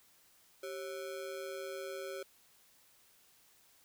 square ring-modulated tone, 467.1 Hz, A#4, 3 cents sharp, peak -38 dBFS, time 0.63-2.23 s, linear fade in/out 5 ms, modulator 78.5 Hz, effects white hiss -66 dBFS RMS until 3.84 s

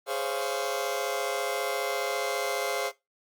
sawtooth chord, Db major seventh, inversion second, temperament just, 415.8 / 519.7 / 554.4 / 693 Hz, Ab4 / C5 / Db5 / F5, +2 / -12 / 0 / -14 cents, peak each -30 dBFS, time 0.06-2.92 s, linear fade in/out 50 ms, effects noise-tail reverb RT60 0.2 s tail -18 dB re dry + Opus 32 kbps

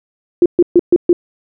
sine tone bursts, 349.2 Hz, F4, in tune, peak -4 dBFS, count 5, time 0.42-1.13 s, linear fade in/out 2 ms, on 38 ms, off 130 ms, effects none

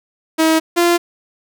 sawtooth tone pair in turn, 320 / 345.4 Hz, D#4 / F4, +49 / -19 cents, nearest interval minor second, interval 132 cents, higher second, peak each -7 dBFS, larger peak neither, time 0.38-0.6 / 0.76-0.98 s, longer neither, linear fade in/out 20 ms, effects none

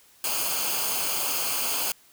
white noise with comb filter, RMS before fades -27 dBFS, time 0.24-1.92 s, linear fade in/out 2 ms, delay 0.53 ms, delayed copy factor -0.7, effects white hiss -57 dBFS RMS until 2.12 s

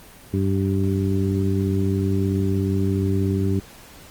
harmonic tone, 97 Hz, G2, 18 cents flat, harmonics 1 / 2 / 3 / 4, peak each -21 / -24 / -26 / -27 dBFS, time 0.33-3.6 s, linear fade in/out 10 ms, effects pink hiss -45 dBFS RMS until 4.1 s + Opus 24 kbps

